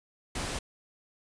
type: noise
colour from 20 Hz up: pink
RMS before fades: -34 dBFS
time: 0.35-0.59 s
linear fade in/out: 5 ms
effects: resampled to 22050 Hz